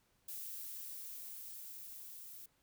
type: noise with level ramp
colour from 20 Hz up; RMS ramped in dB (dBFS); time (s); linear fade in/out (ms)
violet; -45 to -52; 0.28-2.46; 5
effects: pink hiss -75 dBFS RMS until 2.62 s